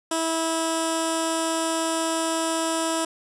15% pulse tone with low-pass filter, 325.8 Hz, E4, 20 cents flat, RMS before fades -25 dBFS, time 0.11-3.05 s, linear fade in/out 5 ms, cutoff 8800 Hz, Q 4.3, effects none

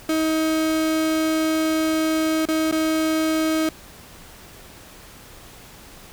35% pulse tone with dropouts, 316.6 Hz, D#4, 30 cents sharp, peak -17 dBFS, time 0.09-3.69 s, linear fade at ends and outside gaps 2 ms, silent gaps 2.454-2.486 / 2.713-2.724 s, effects pink hiss -44 dBFS RMS until 6.12 s

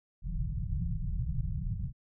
pink low-pass noise, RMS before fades -33 dBFS, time 0.22-1.93 s, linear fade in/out 50 ms, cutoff 180 Hz, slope 96 dB/octave, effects none

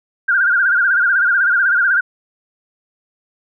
sine tone with vibrato, 1497 Hz, F#6, 20 cents sharp, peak -11 dBFS, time 0.28-2.01 s, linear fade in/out 10 ms, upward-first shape sine, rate 16 Hz, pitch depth 120 cents each way, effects none

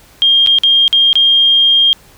sine tone with dropouts, 3216 Hz, G7, 44 cents sharp, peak -6 dBFS, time 0.22-1.93 s, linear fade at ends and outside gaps 0 ms, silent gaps 0.463-0.472 / 0.586-0.635 / 0.879-0.928 / 1.13-1.155 s, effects pink hiss -44 dBFS RMS until 2.17 s

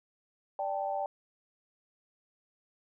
sine chord, D suspended fourth, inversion none, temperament equal, 587.3 / 784 / 880 Hz, D5 / G5 / A5, 0 / 0 / 0 cents, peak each -35 / -33 / -39 dBFS, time 0.59-1.06 s, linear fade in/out 2 ms, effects none

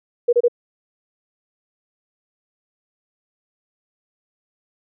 sine tone bursts, 480 Hz, B4, 49 cents flat, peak -11 dBFS, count 3, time 0.28-0.483 s, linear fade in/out 10 ms, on 49 ms, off 28 ms, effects none

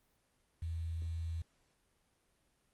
sine tone with quantisation, 82.41 Hz, E2, in tune, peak -36 dBFS, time 0.62-1.42 s, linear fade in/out 5 ms, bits 10, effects pink hiss -75 dBFS RMS until 2.73 s + Opus 32 kbps

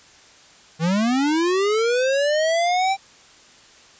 square linear sweep, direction up, 154.1 to 788 Hz, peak -18 dBFS, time 0.79-2.97 s, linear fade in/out 50 ms, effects white hiss -49 dBFS RMS until 3.99 s + resampled to 16000 Hz

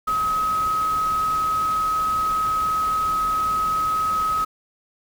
sine tone in noise, 1273 Hz, D#6, 39 cents sharp, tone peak -19 dBFS, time 0.07-4.45 s, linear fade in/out 10 ms, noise pink, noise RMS -36 dBFS, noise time 0.07-4.45 s, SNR +14 dB, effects none

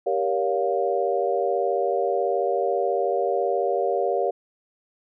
sine chord, G half-diminished seventh, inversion none, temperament just, 392 / 470.4 / 564.5 / 705.6 Hz, G4 / Bb4 / Db5 / F5, 0 / +16 / +31 / +18 cents, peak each -26 dBFS, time 0.06-4.31 s, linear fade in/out 10 ms, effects none

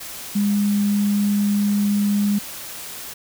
sine tone in noise, 204.3 Hz, G#3, 28 cents flat, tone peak -16 dBFS, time 0.35-2.39 s, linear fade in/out 10 ms, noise white, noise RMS -34 dBFS, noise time 0-3.14 s, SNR +15 dB, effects none

